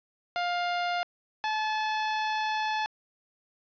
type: tone pair in turn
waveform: sawtooth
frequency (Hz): 704 / 863.4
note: F5 / A5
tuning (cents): +14 / -33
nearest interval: major third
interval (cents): 353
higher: second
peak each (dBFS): -23 / -23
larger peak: neither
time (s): 0.36-1.03 / 1.44-2.86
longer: second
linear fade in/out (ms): 0
effects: resampled to 11025 Hz + 10-bit